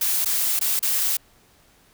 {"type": "noise with dropouts", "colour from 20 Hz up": "blue", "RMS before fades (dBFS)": -22, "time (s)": [0.01, 1.17], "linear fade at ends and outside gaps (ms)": 5, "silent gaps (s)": [[0.248, 0.257], [0.593, 0.611], [0.793, 0.826]], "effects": ["pink hiss -57 dBFS RMS until 1.93 s"]}